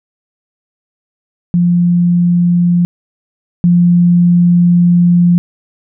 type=tone pair in turn; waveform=sine; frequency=174.61 / 174.61 Hz; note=F3 / F3; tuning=0 / 0 cents; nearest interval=unison; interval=0 cents; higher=neither; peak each=-7 / -5 dBFS; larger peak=second; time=1.54-2.85 / 3.64-5.38 s; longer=second; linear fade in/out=0 ms; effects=none